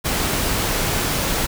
pink noise, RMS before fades -21 dBFS, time 0.04-1.47 s, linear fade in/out 20 ms, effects none

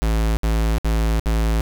square tone bursts, 55 Hz, A1, in tune, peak -17 dBFS, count 4, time 0.02-1.609 s, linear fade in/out 0 ms, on 350 ms, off 63 ms, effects none

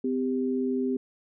sine tone pair together, 255.7 / 395.6 Hz, C4 / G4, -40 / +16 cents, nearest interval minor sixth, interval 756 cents, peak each -26 / -29 dBFS, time 0.04-0.97 s, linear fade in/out 5 ms, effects none

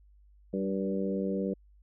harmonic tone with a mistuned harmonic, 96.9 Hz, G2, 20 cents flat, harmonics 2 / 3 / 4 / 5 / 6, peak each -31 / -37 / -36 / -35 / -41 dBFS, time 0.53-1.54 s, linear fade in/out 10 ms, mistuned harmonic 3, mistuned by +25 cents, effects added 50 Hz sine -56 dBFS peak until 1.82 s

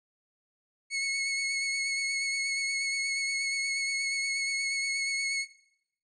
sawtooth tone with vibrato, 2194 Hz, C#7, 18 cents flat, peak -25 dBFS, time 0.9-5.46 s, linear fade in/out 50 ms, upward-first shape sine, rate 8.4 Hz, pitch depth 18 cents each way, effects noise-tail reverb RT60 0.7 s tail -18 dB re dry + resampled to 22050 Hz

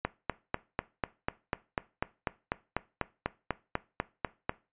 click train, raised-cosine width 0.5 ms, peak -13 dBFS, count 19, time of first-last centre 0.05-4.494 s, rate 4.05 Hz, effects noise-tail reverb RT60 0.3 s tail -19 dB re dry + resampled to 8000 Hz

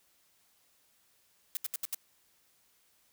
blue noise bursts, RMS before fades -34 dBFS, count 5, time 1.55-1.946 s, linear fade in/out 0 ms, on 20 ms, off 74 ms, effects white hiss -69 dBFS RMS until 3.12 s

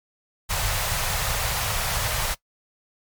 pink band-stop noise, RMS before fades -25 dBFS, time 0.49-2.35 s, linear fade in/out 20 ms, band 140 to 560 Hz, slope 24 dB/octave, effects noise-tail reverb RT60 0.1 s tail -21 dB re dry + MP3 96 kbps

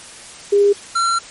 sine / square tone pair in turn, 405.1 / 1362.6 Hz, G#4 / F6, -43 / -43 cents, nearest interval octave + major sixth, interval 2100 cents, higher second, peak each -9 / -15 dBFS, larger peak first, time 0.52-0.73 / 0.95-1.19 s, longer second, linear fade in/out 10 ms, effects white hiss -37 dBFS RMS until 1.3 s + MP3 48 kbps

